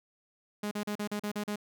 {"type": "tone bursts", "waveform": "sawtooth", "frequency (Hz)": 207.7, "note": "G#3", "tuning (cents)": 0, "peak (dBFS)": -28, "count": 8, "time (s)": [0.63, 1.559], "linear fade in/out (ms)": 5, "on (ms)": 82, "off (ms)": 39, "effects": []}